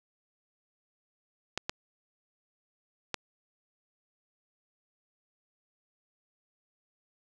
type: clicks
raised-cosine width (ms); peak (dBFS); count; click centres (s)
0.2; -13; 3; 1.576 / 1.695 / 3.143
effects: none